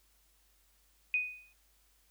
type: tone with exponential decay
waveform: sine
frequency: 2489 Hz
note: D#7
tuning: in tune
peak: -25 dBFS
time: 1.14-1.53 s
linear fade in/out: 1 ms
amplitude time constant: 83 ms
effects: added 50 Hz sine -70 dBFS peak until 2.1 s + white hiss -70 dBFS RMS until 2.1 s